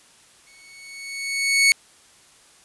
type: tone with exponential growth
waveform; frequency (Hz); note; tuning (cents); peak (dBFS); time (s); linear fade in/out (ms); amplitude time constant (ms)
sawtooth; 2217; C#7; 0; -8; 0.47-1.72; 0; 270
effects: white hiss -53 dBFS RMS until 2.64 s + resampled to 24000 Hz